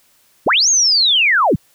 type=linear two-way sweep; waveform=sine; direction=up then down; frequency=73 to 6680 to 73 Hz; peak=-10 dBFS; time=0.46-1.56 s; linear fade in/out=10 ms; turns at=0.69 s; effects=white hiss -55 dBFS RMS until 1.74 s